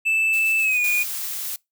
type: tone with pitch glide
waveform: triangle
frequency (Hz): 2637 to 2446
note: E7 to D#7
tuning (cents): 0 to -30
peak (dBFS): -16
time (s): 0.05-1.04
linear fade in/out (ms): 20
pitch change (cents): -130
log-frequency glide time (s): 0.6-0.81
type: noise with tremolo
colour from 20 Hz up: blue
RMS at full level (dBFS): -35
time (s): 0.33-1.26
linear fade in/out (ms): 2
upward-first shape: square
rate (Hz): 7.8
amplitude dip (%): 35
type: noise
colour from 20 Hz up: blue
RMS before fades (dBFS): -29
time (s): 0.84-1.56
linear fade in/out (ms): 2
effects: noise-tail reverb RT60 0.2 s tail -25 dB re dry